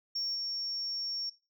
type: tone with level steps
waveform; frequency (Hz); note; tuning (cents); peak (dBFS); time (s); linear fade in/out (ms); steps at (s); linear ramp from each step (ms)
sine; 5500; F8; -27; -30 / -32; 0.15-1.3; 10; 0.34; 20
effects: noise-tail reverb RT60 0.3 s tail -22 dB re dry + tanh soft clip ceiling -27 dBFS